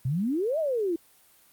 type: exponential two-way sweep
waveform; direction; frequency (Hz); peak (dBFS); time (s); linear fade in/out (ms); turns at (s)
sine; up then down; 119.7 to 664 to 320.3; -24; 0.05-0.96; 5; 0.59
effects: white hiss -59 dBFS RMS until 1.52 s + Opus 32 kbps